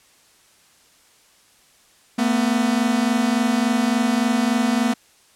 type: tone pair together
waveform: 45% pulse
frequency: 225 / 248.5 Hz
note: A3 / B3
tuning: +39 / +11 cents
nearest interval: major second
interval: 172 cents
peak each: -20 dBFS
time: 2.18-4.94 s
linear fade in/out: 10 ms
effects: white hiss -55 dBFS RMS until 5.35 s + low-pass 10000 Hz 12 dB/octave